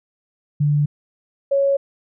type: tone pair in turn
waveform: sine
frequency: 146.83 / 554.4 Hz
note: D3 / C#5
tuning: 0 / 0 cents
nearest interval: octave + major seventh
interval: 2300 cents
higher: second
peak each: -14 dBFS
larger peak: neither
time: 0.6-0.86 / 1.51-1.77 s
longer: neither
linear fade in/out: 10 ms
effects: none